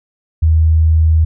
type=tone; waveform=sine; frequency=79.8 Hz; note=D#2; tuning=44 cents sharp; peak=-7 dBFS; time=0.42-1.25 s; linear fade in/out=10 ms; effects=none